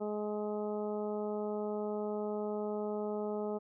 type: harmonic tone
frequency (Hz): 210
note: G#3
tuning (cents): +19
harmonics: 1 / 2 / 3 / 4 / 5 / 6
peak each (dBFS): -39 / -36 / -41 / -45 / -54 / -51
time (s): 0-3.59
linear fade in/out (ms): 20
effects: none